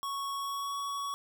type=tone with pitch glide; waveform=square; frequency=1108.7 to 1122.2 Hz; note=C#6 to C#6; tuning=0 to +21 cents; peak=-34 dBFS; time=0.03-1.14 s; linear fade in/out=0 ms; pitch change=+21 cents; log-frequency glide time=0.35-0.76 s; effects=none